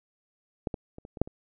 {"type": "clicks", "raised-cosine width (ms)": 2, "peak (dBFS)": [-15, -19, -29, -30, -27, -9, -28], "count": 7, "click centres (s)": [0.672, 0.742, 0.984, 1.051, 1.172, 1.216, 1.275], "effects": []}